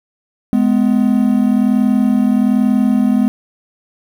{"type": "tone pair together", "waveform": "triangle", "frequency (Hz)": [210, 251.2], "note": ["G#3", "B3"], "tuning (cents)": [19, 30], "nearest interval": "minor third", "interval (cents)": 311, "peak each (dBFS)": -11, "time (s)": [0.53, 3.28], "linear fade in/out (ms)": 0, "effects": ["7-bit"]}